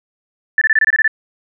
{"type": "tone bursts", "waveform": "sine", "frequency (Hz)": 1760, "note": "A6", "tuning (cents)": 0, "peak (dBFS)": -9, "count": 9, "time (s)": [0.58, 1.078], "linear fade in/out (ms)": 2, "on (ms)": 34, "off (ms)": 24, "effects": []}